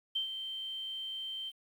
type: tone with ADSR envelope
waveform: sine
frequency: 3124 Hz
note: G7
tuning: 7 cents flat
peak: -29 dBFS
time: 0.15-1.52 s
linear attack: 10 ms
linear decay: 110 ms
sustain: -8 dB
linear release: 38 ms
effects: 10-bit